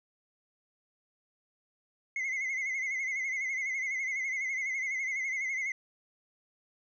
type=tone with vibrato; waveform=triangle; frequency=2102 Hz; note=C7; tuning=7 cents sharp; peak=-29 dBFS; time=2.16-5.72 s; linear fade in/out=2 ms; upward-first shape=sine; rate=12 Hz; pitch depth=74 cents each way; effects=resampled to 16000 Hz